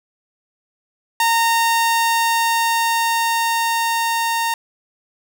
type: tone with level ramp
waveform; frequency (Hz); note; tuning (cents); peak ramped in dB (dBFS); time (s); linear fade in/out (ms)
sawtooth; 920; A#5; -23; -10 to -14; 1.2-4.54; 2
effects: none